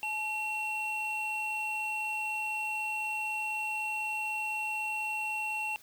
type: tone pair together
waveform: triangle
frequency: 858 / 2724 Hz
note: A5 / F7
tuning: -44 / -44 cents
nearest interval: octave + minor sixth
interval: 2000 cents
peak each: -35 / -31 dBFS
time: 0.03-5.76 s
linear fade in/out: 0 ms
effects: white hiss -57 dBFS RMS until 5.82 s